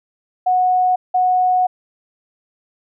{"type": "tone bursts at uneven times", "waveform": "sine", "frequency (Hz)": 734, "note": "F#5", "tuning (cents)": -14, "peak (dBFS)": -12, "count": 2, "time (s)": [[0.46, 0.96], [1.14, 1.67]], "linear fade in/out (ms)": 10, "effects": []}